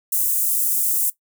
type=high-pass noise; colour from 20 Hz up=white; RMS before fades=-20 dBFS; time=0.12-1.1 s; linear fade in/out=5 ms; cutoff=8300 Hz; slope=24 dB/octave; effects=noise-tail reverb RT60 0.1 s tail -17 dB re dry